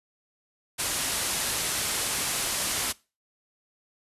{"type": "low-pass noise", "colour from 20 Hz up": "white", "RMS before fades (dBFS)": -29, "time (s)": [0.78, 2.93], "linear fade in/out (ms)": 20, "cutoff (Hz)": 12000, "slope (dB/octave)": 48, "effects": ["noise-tail reverb RT60 0.3 s tail -22 dB re dry", "resampled to 32000 Hz"]}